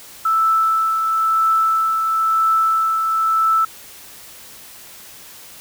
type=tone with tremolo; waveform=sine; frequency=1318.5 Hz; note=E6; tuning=in tune; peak=-12 dBFS; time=0.25-3.65 s; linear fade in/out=5 ms; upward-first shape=triangle; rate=0.99 Hz; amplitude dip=40%; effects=white hiss -40 dBFS RMS until 5.6 s